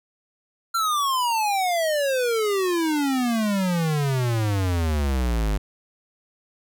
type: exponential sweep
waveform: square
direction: down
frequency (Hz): 1378 to 49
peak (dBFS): -21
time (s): 0.74-5.58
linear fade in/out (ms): 10
effects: none